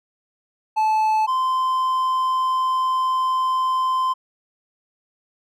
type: tone pair in turn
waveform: triangle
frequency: 869 / 1035.2 Hz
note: A5 / C6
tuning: -22 / -19 cents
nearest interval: minor third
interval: 303 cents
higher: second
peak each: -14 / -16 dBFS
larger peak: first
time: 0.76-1.27 / 1.27-4.14 s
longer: second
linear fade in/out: 20 ms
effects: none